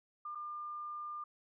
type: tone with dropouts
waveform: sine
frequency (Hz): 1200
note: D6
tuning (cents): +37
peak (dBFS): -40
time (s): 0.25-1.24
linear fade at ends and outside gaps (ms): 5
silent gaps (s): 0.35-0.354
effects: none